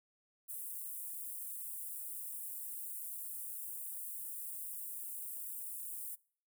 white high-pass noise, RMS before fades -44 dBFS, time 0.48-6.16 s, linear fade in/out 20 ms, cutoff 8600 Hz, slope 48 dB/octave, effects noise-tail reverb RT60 0.5 s tail -24 dB re dry

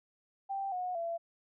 sine tone with pitch steps, 784 / 727.3 / 674.7 Hz, G5 / F#5 / E5, 0 / -30 / +40 cents, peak -33 dBFS, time 0.49-1.18 s, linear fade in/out 20 ms, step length 230 ms, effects none

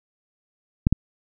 clicks, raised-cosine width 5 ms, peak -4 dBFS, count 2, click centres 0.869 / 0.926 s, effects none

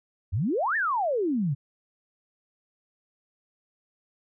sine exponential two-way sweep, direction up then down, 80.2 to 1874 to 127.9 Hz, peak -23 dBFS, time 0.32-1.55 s, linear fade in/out 20 ms, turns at 0.76 s, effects none

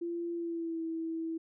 sine tone with pitch glide, 341.6 to 326.4 Hz, F4 to E4, -38 to -17 cents, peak -33 dBFS, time 0.01-1.38 s, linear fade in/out 10 ms, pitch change -79 cents, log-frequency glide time 0.34-0.82 s, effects none

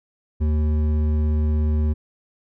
triangle tone with hard clipping, 76.4 Hz, D#2, 31 cents flat, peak -19 dBFS, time 0.4-1.94 s, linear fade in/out 20 ms, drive 13 dB, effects none

